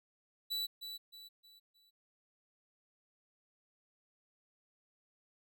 45% pulse tone with echo, 3951 Hz, B7, in tune, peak -35 dBFS, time 0.5-0.67 s, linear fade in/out 20 ms, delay 310 ms, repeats 4, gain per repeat -8 dB, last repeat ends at 1.91 s, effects none

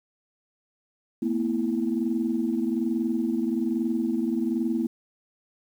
sine chord, A suspended second, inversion none, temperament equal with one note detuned, 225.7 / 246.9 / 329.6 Hz, A3 / B3 / E4, +44 / 0 / 0 cents, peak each -27 dBFS, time 1.22-4.87 s, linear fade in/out 5 ms, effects tanh soft clip ceiling -14 dBFS + 9-bit

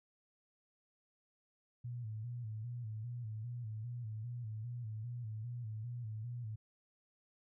sine tone with vibrato, 114.7 Hz, A#2, 28 cents flat, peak -40 dBFS, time 1.84-6.56 s, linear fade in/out 10 ms, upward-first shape square, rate 2.5 Hz, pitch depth 93 cents each way, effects none

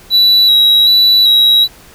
triangle tone with vibrato, 3905 Hz, B7, 20 cents flat, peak -4 dBFS, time 0.1-1.68 s, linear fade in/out 50 ms, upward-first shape square, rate 1.3 Hz, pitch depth 20 cents each way, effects pink hiss -40 dBFS RMS until 1.94 s

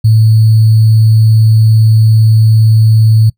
sine tone with sample-and-hold, 110.3 Hz, A2, 5 cents sharp, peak -3 dBFS, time 0.04-3.3 s, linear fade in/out 10 ms, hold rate 4410 Hz, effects noise-tail reverb RT60 0.1 s tail -24 dB re dry

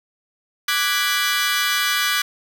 20% pulse chord, G# half-diminished seventh, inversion second, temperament equal, 1174.7 / 1480 / 1661.2 / 1975.5 Hz, D6 / F#6 / G#6 / B6, 0 / 0 / 0 / 0 cents, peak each -19 dBFS, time 0.68-2.22 s, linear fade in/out 5 ms, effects none

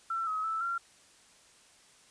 sine tone with pitch steps, 1343 / 1274 / 1317 / 1375 Hz, E6 / D#6 / E6 / F6, +32 / +41 / -2 / -27 cents, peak -30 dBFS, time 0.1-0.78 s, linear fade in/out 5 ms, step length 170 ms, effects white hiss -60 dBFS RMS until 2.1 s + resampled to 22050 Hz

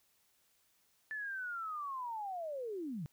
sine linear sweep, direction down, 1760 to 134.5 Hz, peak -38 dBFS, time 1.11-3.06 s, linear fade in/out 0 ms, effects white hiss -73 dBFS RMS until 3.12 s

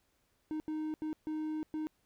triangle tone bursts at uneven times, 310 Hz, D#4, 6 cents flat, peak -32 dBFS, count 5, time 0.51-0.6 / 0.68-0.94 / 1.02-1.13 / 1.27-1.63 / 1.74-1.87 s, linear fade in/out 0 ms, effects pink hiss -75 dBFS RMS until 2.05 s

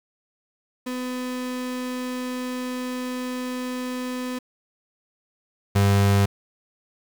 35% pulse tone pair in turn, 251.8 / 99.93 Hz, B3 / G2, +34 / +34 cents, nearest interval octave + major third, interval 1600 cents, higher first, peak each -25 / -14 dBFS, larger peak second, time 0.86-4.39 / 5.75-6.26 s, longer first, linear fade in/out 10 ms, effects 8-bit

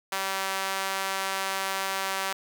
sawtooth tone with high-pass filter, 192.9 Hz, G3, 28 cents flat, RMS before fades -30 dBFS, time 0.12-2.33 s, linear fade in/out 5 ms, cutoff 950 Hz, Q 0.95, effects none

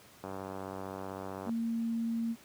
click train, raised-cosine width 1 ms, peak -26 dBFS, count 121, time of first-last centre 0.24-1.494 s, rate 95.7 Hz
sine tone, 229.5 Hz, A#3, 27 cents flat, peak -30 dBFS, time 1.45-2.36 s, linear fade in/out 50 ms
effects pink hiss -57 dBFS RMS until 2.44 s + high-pass 100 Hz 12 dB/octave

